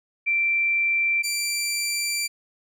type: tone pair in turn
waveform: sine / 15% pulse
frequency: 2349 / 2349 Hz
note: D7 / D7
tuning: 0 / 0 cents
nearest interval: unison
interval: 0 cents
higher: neither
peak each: -19 / -17 dBFS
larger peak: second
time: 0.26-1.23 / 1.23-2.28 s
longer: second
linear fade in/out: 20 ms
effects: none